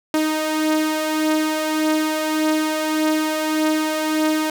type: beating tone pair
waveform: sawtooth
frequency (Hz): 309.4 / 311.1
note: D#4 / D#4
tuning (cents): -10 / 0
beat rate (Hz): 1.7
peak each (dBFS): -21 / -15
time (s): 0.14-4.5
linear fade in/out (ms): 2
effects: none